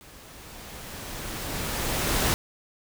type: noise with level ramp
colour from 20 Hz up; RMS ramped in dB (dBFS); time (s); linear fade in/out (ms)
pink; -49 to -23; 0.01-2.34; 0
effects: none